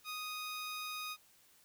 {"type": "tone", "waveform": "15% pulse", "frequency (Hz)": 1244.5, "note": "D#6", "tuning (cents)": 0, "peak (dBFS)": -34, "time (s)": [0.04, 1.17], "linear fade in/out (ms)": 50, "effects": ["white hiss -66 dBFS RMS until 1.64 s"]}